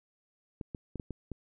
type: clicks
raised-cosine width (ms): 3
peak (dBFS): -25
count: 6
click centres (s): 0.612 / 0.748 / 0.957 / 0.998 / 1.107 / 1.317
effects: none